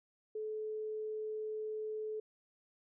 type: tone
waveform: sine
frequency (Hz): 431.7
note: A4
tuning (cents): -33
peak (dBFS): -37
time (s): 0.35-2.2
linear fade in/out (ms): 5
effects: none